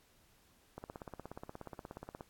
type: click train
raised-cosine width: 1 ms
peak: -30 dBFS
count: 25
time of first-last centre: 0.78-2.209 s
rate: 16.8 Hz
effects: pink hiss -68 dBFS RMS until 2.29 s + AAC 64 kbps